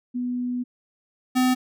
sine / square tone pair in turn, 246.9 / 254.4 Hz, B3 / C4, 0 / -48 cents, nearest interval minor second, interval 52 cents, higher second, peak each -24 / -18 dBFS, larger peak second, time 0.14-0.64 / 1.35-1.55 s, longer first, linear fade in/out 20 ms, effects none

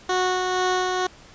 15% pulse tone with tremolo, 367.5 Hz, F#4, 12 cents flat, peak -13 dBFS, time 0.09-1.07 s, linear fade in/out 5 ms, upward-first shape sine, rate 2.1 Hz, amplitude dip 30%, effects pink hiss -48 dBFS RMS until 1.34 s + resampled to 16000 Hz

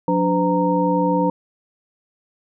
sine tone cluster, 180 / 291.3 / 507 / 927 Hz, F#3 / D4 / B4 / A#5, -47 / -14 / +45 / -10 cents, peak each -21 dBFS, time 0.08-1.3 s, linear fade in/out 2 ms, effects none

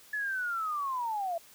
sine linear sweep, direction down, 1727 to 656 Hz, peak -30 dBFS, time 0.13-1.38 s, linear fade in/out 5 ms, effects white hiss -56 dBFS RMS until 1.54 s

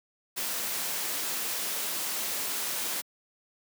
white noise, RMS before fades -32 dBFS, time 0.36-3.02 s, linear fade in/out 20 ms, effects high-pass 200 Hz 12 dB/octave

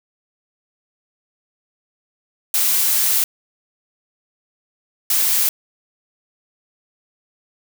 blue noise bursts at uneven times, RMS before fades -17 dBFS, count 2, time 2.54-3.24 / 5.1-5.49 s, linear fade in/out 2 ms, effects none

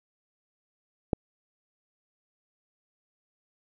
click, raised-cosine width 2 ms, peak -10 dBFS, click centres 1.132 s, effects none

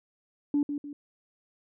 sine tone with echo, 289.4 Hz, D4, 25 cents flat, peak -21 dBFS, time 0.54-0.63 s, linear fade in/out 2 ms, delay 150 ms, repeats 2, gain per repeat -8 dB, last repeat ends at 0.93 s, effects tanh soft clip ceiling -18 dBFS

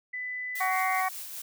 sine tone with pitch glide, 1998 to 2079 Hz, B6 to C7, +20 to -12 cents, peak -32 dBFS, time 0.13-1.01 s, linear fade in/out 10 ms, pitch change +68 cents, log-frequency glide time 0.67-0.73 s
blue noise with tremolo, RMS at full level -38 dBFS, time 0.55-1.42 s, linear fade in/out 5 ms, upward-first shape triangle, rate 5.1 Hz, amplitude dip 40%
harmonic tone, 374.7 Hz, F#4, 22 cents sharp, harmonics 2 / 3 / 4 / 5 / 6, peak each -28 / -30 / -40 / -34 / -37 dBFS, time 0.6-1.09 s, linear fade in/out 10 ms
effects none

